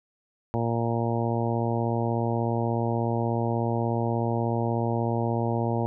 harmonic tone, 116.54 Hz, A#2, in tune, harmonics 1 / 2 / 3 / 4 / 5 / 6 / 7 / 8, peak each -27 / -30 / -32 / -33 / -34 / -35 / -35 / -36 dBFS, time 0.54-5.86 s, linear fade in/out 0 ms, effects none

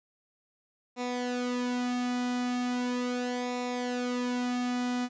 sawtooth tone with flanger, 246.9 Hz, B3, in tune, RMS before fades -31 dBFS, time 0.96-5.09 s, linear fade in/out 50 ms, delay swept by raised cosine 0.64 to 2.24 ms, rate 0.38 Hz, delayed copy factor -0.7, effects resampled to 16000 Hz + 11-bit

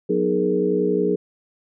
sine tone cluster, 183.2 / 247.8 / 311.4 / 417 / 467.8 Hz, F#3 / B3 / D#4 / G#4 / A#4, -17 / +6 / +2 / +7 / +6 cents, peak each -25 / -29 / -25 / -20 / -25 dBFS, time 0.09-1.16 s, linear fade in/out 10 ms, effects none

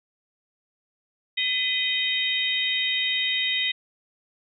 harmonic tone with a mistuned harmonic, 622.3 Hz, D#5, in tune, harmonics 3 / 4 / 5 / 6, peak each -28 / -30 / -28 / -26 dBFS, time 1.37-3.72 s, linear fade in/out 10 ms, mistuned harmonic 3, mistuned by +130 cents, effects none

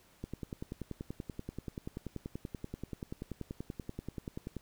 click train, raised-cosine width 3 ms, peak -26 dBFS, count 46, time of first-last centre 0.24-4.567 s, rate 10.4 Hz, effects pink hiss -64 dBFS RMS until 4.61 s

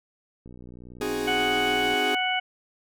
click train, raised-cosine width 3 ms, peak -32 dBFS, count 91, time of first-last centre 0.46-1.938 s, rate 60.9 Hz
40% pulse chord, Ab dominant seventh, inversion first, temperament equal, 261.6 / 311.1 / 370 / 415.3 Hz, C4 / Eb4 / Gb4 / Ab4, 0 / 0 / 0 / 0 cents, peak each -33 / -33 / -33 / -28 dBFS, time 1.01-2.15 s, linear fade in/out 2 ms
harmonic tone, 740 Hz, F#5, in tune, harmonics 1 / 2 / 3 / 4, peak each -27 / -31 / -28 / -29 dBFS, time 1.27-2.4 s, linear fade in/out 10 ms
effects none

